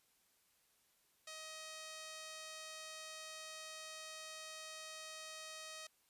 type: tone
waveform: 5% pulse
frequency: 630 Hz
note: D#5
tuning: 21 cents sharp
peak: -37 dBFS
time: 1.27-5.87 s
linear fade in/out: 5 ms
effects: white hiss -75 dBFS RMS until 6.09 s + resampled to 32000 Hz